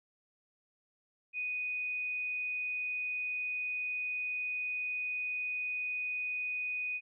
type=tone; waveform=sine; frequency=2486 Hz; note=D#7; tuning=2 cents flat; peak=-33 dBFS; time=1.33-7.01 s; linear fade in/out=50 ms; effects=none